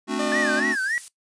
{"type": "chord", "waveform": "square", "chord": "D dominant seventh", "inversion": "second", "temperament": "just", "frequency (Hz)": [220.2, 264.3, 293.7, 367.1], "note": ["A3", "C4", "D4", "F#4"], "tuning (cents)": [2, 18, 0, -14], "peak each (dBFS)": -30, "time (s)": [0.07, 0.76], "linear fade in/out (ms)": 50}
{"type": "tone", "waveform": "sawtooth", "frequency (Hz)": 601, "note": "D5", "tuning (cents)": 40, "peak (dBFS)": -22, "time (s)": [0.19, 0.6], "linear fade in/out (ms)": 5}
{"type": "tone with vibrato", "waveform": "triangle", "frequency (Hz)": 1712, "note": "A6", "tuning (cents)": -48, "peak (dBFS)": -21, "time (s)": [0.32, 0.98], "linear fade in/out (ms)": 0, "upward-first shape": "sine", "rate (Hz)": 3.5, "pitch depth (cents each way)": 210}
{"type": "noise", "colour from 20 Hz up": "violet", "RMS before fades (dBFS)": -33, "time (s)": [0.72, 1.08], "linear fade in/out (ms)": 0}
{"effects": ["noise-tail reverb RT60 0.1 s tail -17 dB re dry", "resampled to 22050 Hz"]}